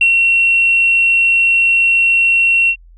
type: tone with ADSR envelope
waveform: sine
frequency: 2727 Hz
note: F7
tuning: 42 cents flat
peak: -6 dBFS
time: 0.01-2.76 s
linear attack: 3 ms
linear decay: 100 ms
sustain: -2 dB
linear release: 72 ms
effects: tanh soft clip ceiling -2 dBFS + added 42 Hz sine -39 dBFS peak until 2.97 s